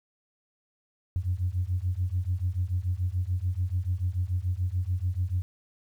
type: beating tone pair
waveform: sine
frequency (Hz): 87.31 / 94.21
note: F2 / F#2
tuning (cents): 0 / +32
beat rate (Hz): 6.9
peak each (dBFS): -28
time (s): 1.16-5.42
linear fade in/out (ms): 0
effects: tanh soft clip ceiling -18 dBFS + 10-bit